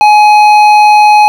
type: tone with hard clipping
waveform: sine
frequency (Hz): 841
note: G#5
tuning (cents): +22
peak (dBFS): -3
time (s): 0.01-1.28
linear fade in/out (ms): 0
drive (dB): 9
effects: none